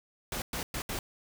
pink noise bursts at uneven times, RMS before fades -35 dBFS, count 4, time 0.32-0.42 / 0.53-0.63 / 0.74-0.82 / 0.89-0.99 s, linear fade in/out 2 ms, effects none

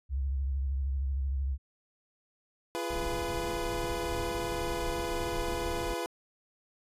sine tone with vibrato, 67.7 Hz, C#2, 40 cents flat, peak -28 dBFS, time 0.09-1.58 s, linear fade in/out 50 ms, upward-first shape triangle, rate 13 Hz, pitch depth 100 cents each way
25% pulse chord, F diminished, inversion none, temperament equal with one note detuned, 343.2 / 415.3 / 493.9 Hz, F4 / Ab4 / Cb5, -30 / 0 / 0 cents, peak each -32 / -36 / -32 dBFS, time 2.75-6.06 s, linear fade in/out 0 ms
brown noise, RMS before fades -38 dBFS, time 2.9-5.94 s, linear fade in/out 2 ms
effects resampled to 32000 Hz

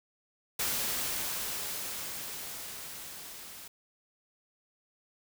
white noise with level ramp, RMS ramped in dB -31 to -47 dBFS, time 0.59-3.68 s, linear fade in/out 5 ms, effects none

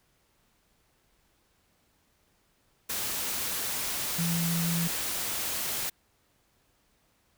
sine tone in noise, 168.7 Hz, E3, 40 cents sharp, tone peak -27 dBFS, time 4.18-4.88 s, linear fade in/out 10 ms, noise white, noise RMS -32 dBFS, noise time 2.89-5.9 s, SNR +2 dB, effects pink hiss -69 dBFS RMS until 7.37 s

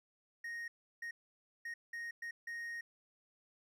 triangle tone bursts at uneven times, 1864.7 Hz, A#6, in tune, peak -39 dBFS, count 6, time 0.44-0.68 / 1.02-1.11 / 1.65-1.74 / 1.93-2.11 / 2.22-2.31 / 2.47-2.81 s, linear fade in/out 5 ms, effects none

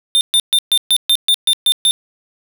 square tone bursts, 3600 Hz, A7, 39 cents sharp, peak -10 dBFS, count 10, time 0.15-1.91 s, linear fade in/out 0 ms, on 59 ms, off 130 ms, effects none

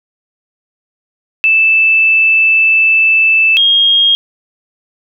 sine tone pair in turn, 2637 / 3248 Hz, E7 / G#7, 0 / -39 cents, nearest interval major third, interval 361 cents, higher second, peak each -6 dBFS, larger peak neither, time 1.44-3.57 / 3.57-4.15 s, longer first, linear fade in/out 0 ms, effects none

